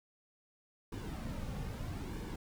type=noise with flanger; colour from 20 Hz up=brown; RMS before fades=-41 dBFS; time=0.92-2.36 s; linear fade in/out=5 ms; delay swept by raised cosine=1.5 to 3.1 ms; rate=0.78 Hz; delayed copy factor=-0.55; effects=none

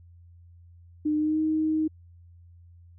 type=tone with pitch glide; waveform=sine; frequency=303 to 312.8 Hz; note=D#4 to D#4; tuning=-46 to +9 cents; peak=-22 dBFS; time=1.05-1.88 s; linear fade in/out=10 ms; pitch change=+55 cents; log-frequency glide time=1.16-1.4 s; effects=added 86 Hz sine -49 dBFS peak until 2.98 s

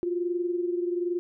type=tone pair together; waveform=sine; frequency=348.9 / 370 Hz; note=F4 / F#4; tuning=-2 / 0 cents; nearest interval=minor second; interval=102 cents; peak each=-26 / -33 dBFS; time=0.03-1.19 s; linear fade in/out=0 ms; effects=none

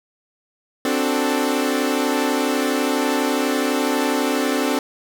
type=chord; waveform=sawtooth; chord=D dominant seventh; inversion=third; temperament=equal; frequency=261.6 / 293.7 / 370 / 440 Hz; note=C4 / D4 / F#4 / A4; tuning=0 / 0 / 0 / 0 cents; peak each=-18 / -19 / -24 / -21 dBFS; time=0.85-4.79 s; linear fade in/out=2 ms; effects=none

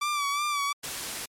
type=tone with vibrato; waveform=sawtooth; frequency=1160 Hz; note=D6; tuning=22 cents flat; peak=-22 dBFS; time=0.01-0.73 s; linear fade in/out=10 ms; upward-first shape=sine; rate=2.8 Hz; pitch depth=51 cents each way
type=noise; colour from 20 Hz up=white; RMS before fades=-33 dBFS; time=0.83-1.26 s; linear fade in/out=10 ms
effects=low-pass 11000 Hz 12 dB/octave + MP3 96 kbps

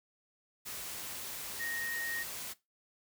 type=tone in noise; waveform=sine; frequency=1864.7 Hz; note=A#6; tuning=in tune; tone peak=-36 dBFS; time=1.59-2.24 s; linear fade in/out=20 ms; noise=white; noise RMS=-42 dBFS; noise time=0.65-2.54 s; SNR=+3 dB; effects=noise-tail reverb RT60 0.2 s tail -18 dB re dry

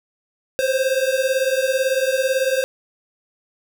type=beating tone pair; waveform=square; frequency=518 / 536 Hz; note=C5 / C5; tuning=-17 / +42 cents; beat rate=18 Hz; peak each=-21 dBFS; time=0.59-2.64 s; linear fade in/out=0 ms; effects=none

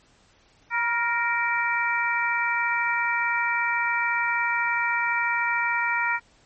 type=harmonic tone with a mistuned harmonic; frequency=466.2 Hz; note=A#4; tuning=in tune; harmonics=2 / 3 / 4 / 5; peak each=-27 / -27 / -27 / -27 dBFS; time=0.7-6.2 s; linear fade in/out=50 ms; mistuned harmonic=2; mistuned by=+37 cents; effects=pink hiss -59 dBFS RMS until 6.45 s + MP3 32 kbps

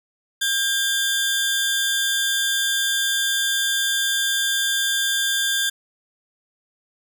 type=tone pair together; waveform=sawtooth; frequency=1600 / 3524 Hz; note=G6 / A7; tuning=+35 / +2 cents; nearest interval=octave + major second; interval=1367 cents; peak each=-19 dBFS; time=0.41-5.7 s; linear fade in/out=10 ms; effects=none

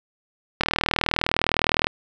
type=click train; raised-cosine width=0.3 ms; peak=-3 dBFS; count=51; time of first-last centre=0.61-1.869 s; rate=39.7 Hz; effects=none

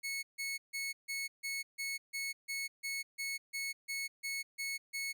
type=tone bursts; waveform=sawtooth; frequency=2200 Hz; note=C#7; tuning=14 cents flat; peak=-33 dBFS; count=15; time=0.03-5.13 s; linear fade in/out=20 ms; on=200 ms; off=150 ms; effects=none

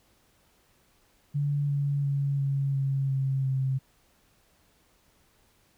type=tone with pitch steps; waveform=sine; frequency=143.9 / 142 / 140.13 / 138.28 / 136.45 / 134.65 / 132.87 Hz; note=D3 / C#3 / C#3 / C#3 / C#3 / C#3 / C3; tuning=-35 / +42 / +19 / -4 / -27 / -50 / +27 cents; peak=-24 dBFS; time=1.34-3.79 s; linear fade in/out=20 ms; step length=350 ms; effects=pink hiss -65 dBFS RMS until 5.77 s

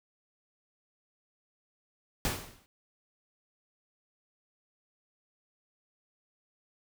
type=noise with exponential decay; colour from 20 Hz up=pink; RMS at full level=-28 dBFS; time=2.25-2.66 s; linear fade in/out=0 ms; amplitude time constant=88 ms; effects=none

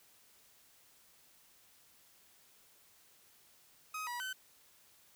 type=tone with pitch steps; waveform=30% pulse; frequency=1261 / 968 / 1525 Hz; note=D#6 / B5 / G6; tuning=+23 / -35 / -48 cents; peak=-36 dBFS; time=3.94-4.33 s; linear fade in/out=5 ms; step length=130 ms; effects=white hiss -65 dBFS RMS until 5.15 s

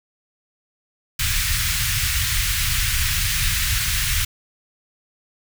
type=band-stop noise; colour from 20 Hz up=pink; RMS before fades=-21 dBFS; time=1.19-4.25 s; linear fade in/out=5 ms; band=120 to 1600 Hz; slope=24 dB/octave; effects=none

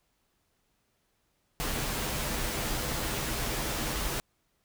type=noise with comb filter; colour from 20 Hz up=pink; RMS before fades=-32 dBFS; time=1.6-4.2 s; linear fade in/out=0 ms; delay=11 ms; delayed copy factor=-0.5; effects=pink hiss -74 dBFS RMS until 4.64 s

